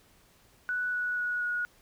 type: tone with pitch steps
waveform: sine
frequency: 1480 / 1470.6 / 1461.3 / 1452.1 Hz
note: F#6 / F#6 / F#6 / F#6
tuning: 0 / -11 / -22 / -33 cents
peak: -28 dBFS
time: 0.69-1.65 s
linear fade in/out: 0 ms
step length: 240 ms
effects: pink hiss -62 dBFS RMS until 1.81 s